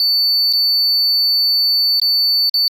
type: tone with dropouts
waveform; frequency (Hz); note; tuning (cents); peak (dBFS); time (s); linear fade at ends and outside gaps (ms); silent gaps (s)
sine; 4500; C#8; +25; -9; 0-2.68; 1; 0.528-0.534 / 1.999-2.017 / 2.495-2.541
effects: tanh soft clip ceiling -11 dBFS + AAC 64 kbps